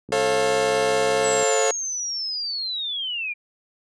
click train, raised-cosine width 3 ms, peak -22 dBFS, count 88, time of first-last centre 0.09-1.426 s, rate 65.1 Hz
40% pulse chord, A augmented, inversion none, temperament equal with one note detuned, 440 / 541.7 / 698.5 Hz, A4 / C#5 / E#5, 0 / -40 / 0 cents, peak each -21 / -22 / -25 dBFS, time 0.12-1.71 s, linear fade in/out 2 ms
sine linear sweep, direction down, 7902 to 2349 Hz, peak -25 dBFS, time 1.23-3.34 s, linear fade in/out 20 ms
effects high-pass 150 Hz 12 dB/octave + resampled to 22050 Hz

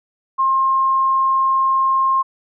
sine tone, 1065 Hz, C6, 30 cents sharp, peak -13 dBFS, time 0.38-2.23 s, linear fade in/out 20 ms, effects none

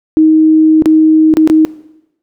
sine tone with dropouts, 314.4 Hz, D#4, 18 cents sharp, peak -3 dBFS, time 0.17-1.65 s, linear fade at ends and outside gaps 0 ms, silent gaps 0.822-0.858 / 1.339-1.37 / 1.475-1.499 s, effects noise-tail reverb RT60 0.9 s tail -18 dB re dry

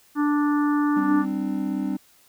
harmonic tone, 293.7 Hz, D4, in tune, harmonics 1 / 3 / 4 / 5 / 6, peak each -19 / -32 / -29 / -35 / -39 dBFS, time 0.15-1.26 s, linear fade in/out 50 ms
triangle chord, G suspended fourth, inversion none, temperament equal with one note detuned, 196 / 261.6 / 298.5 Hz, G3 / C4 / D4, 0 / 0 / +28 cents, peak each -26 dBFS, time 0.96-1.97 s, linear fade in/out 10 ms
effects white hiss -57 dBFS RMS until 2.28 s

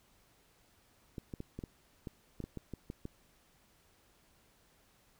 clicks, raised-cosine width 3 ms, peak -28 dBFS, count 12, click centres 1.182 / 1.338 / 1.404 / 1.59 / 1.638 / 2.072 / 2.403 / 2.44 / 2.573 / 2.737 / 2.901 / 3.054 s, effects pink hiss -68 dBFS RMS until 5.19 s

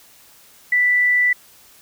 sine tone, 1975.5 Hz, B6, in tune, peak -13 dBFS, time 0.72-1.33 s, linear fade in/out 5 ms, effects white hiss -49 dBFS RMS until 1.81 s

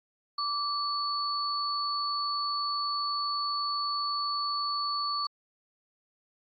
sine tone pair together, 1166 / 4446 Hz, D6 / C#8, -13 / +4 cents, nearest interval octave + major seventh, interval 2317 cents, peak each -30 / -32 dBFS, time 0.38-5.27 s, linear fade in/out 5 ms, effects AAC 64 kbps

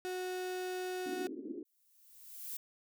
35% pulse tone, 367 Hz, F#4, 14 cents flat, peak -35 dBFS, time 0.05-1.27 s, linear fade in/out 0 ms
white band-pass noise, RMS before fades -43 dBFS, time 1.06-1.63 s, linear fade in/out 2 ms, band 260 to 360 Hz, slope 48 dB/octave
violet noise with exponential growth, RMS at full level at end -40 dBFS, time 1.65-2.57 s, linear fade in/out 5 ms, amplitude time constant 200 ms
effects none

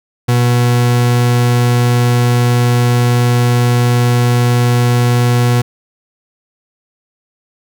40% pulse tone, 121.5 Hz, B2, 28 cents flat, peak -8 dBFS, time 0.28-5.62 s, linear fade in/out 10 ms, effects none

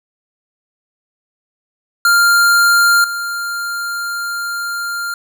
square tone with level steps, 1396.9 Hz, F6, in tune, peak -9 / -20 dBFS, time 2.05-5.14 s, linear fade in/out 2 ms, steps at 3.04 s, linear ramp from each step 2 ms, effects none

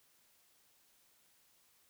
silence, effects white hiss -70 dBFS RMS until 1.89 s

